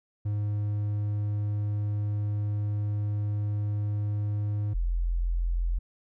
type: tone pair in turn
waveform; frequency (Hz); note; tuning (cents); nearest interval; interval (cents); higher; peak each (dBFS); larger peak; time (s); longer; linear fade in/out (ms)
triangle / sine; 103.83 / 42.94; G#2 / F1; 0 / -29; octave + minor third; 1529; first; -24; neither; 0.25-4.74 / 4.74-5.79; first; 10
effects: none